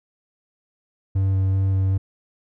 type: tone with vibrato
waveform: triangle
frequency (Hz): 96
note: G2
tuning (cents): -36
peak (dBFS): -15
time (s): 1.15-1.98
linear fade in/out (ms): 10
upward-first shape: square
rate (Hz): 2.6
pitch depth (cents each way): 8
effects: none